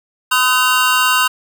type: tone cluster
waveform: square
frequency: 1017 / 1261 / 1518 / 2785 Hz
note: C6 / D#6 / F#6 / F7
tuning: -50 / +23 / +44 / -5 cents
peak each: -18 dBFS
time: 0.31-1.28 s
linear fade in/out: 10 ms
effects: none